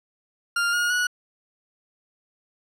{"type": "tone with pitch steps", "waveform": "40% pulse", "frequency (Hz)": [1400, 1431.9, 1464.5], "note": ["F6", "F6", "F#6"], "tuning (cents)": [4, 43, -18], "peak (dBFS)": -20, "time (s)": [0.56, 1.07], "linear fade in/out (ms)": 5, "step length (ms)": 170, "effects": ["low-pass 11000 Hz 12 dB/octave"]}